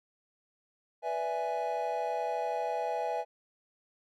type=chord; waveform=triangle; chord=E dominant seventh; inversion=second; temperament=equal; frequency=493.9 / 587.3 / 659.3 / 830.6 Hz; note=B4 / D5 / E5 / G#5; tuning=0 / 0 / 0 / 0 cents; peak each=-35 / -38 / -33 / -32 dBFS; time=1.02-3.25 s; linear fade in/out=50 ms; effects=none